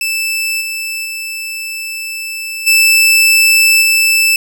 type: tone with level steps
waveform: sawtooth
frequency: 2639 Hz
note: E7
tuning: 1 cent sharp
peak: -11 / -15 / -17 / -3 / -5 dBFS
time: 0.01-4.36 s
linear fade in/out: 2 ms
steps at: 0.6 / 1.04 / 2.66 / 3.81 s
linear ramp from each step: 20 ms
effects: none